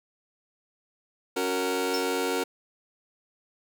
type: chord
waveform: sawtooth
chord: F# major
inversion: second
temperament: just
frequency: 277.5 / 370 / 462.5 Hz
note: C#4 / F#4 / A#4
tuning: +2 / 0 / -14 cents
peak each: -28 / -26 / -25 dBFS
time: 1.36-2.44 s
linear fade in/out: 10 ms
type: tone with exponential decay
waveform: square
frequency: 5360 Hz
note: E8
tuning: 28 cents sharp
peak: -27 dBFS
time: 1.94-2.1 s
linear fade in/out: 2 ms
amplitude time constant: 34 ms
effects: none